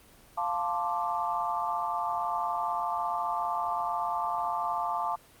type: chord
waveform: sine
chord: D minor seventh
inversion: first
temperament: equal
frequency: 698.5 / 880 / 1046.5 / 1174.7 Hz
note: F5 / A5 / C6 / D6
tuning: 0 / 0 / 0 / 0 cents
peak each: -33 / -31 / -35 / -33 dBFS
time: 0.37-5.16 s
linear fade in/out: 10 ms
effects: pink hiss -56 dBFS RMS until 5.4 s + Opus 24 kbps